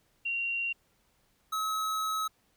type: tone pair in turn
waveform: sine / square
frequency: 2757 / 1284.3 Hz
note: F7 / E6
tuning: -23 / -46 cents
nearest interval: octave + minor second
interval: 1323 cents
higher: first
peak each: -29 / -30 dBFS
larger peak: first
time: 0.25-0.73 / 1.52-2.28 s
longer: second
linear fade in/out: 10 ms
effects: pink hiss -70 dBFS RMS until 2.56 s